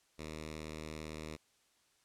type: tone with notch filter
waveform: 5% pulse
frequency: 77.78 Hz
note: D#2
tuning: in tune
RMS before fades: -45 dBFS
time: 0.18-1.37 s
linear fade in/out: 20 ms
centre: 780 Hz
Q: 1.2
effects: white hiss -72 dBFS RMS until 2.04 s + low-pass 9000 Hz 12 dB/octave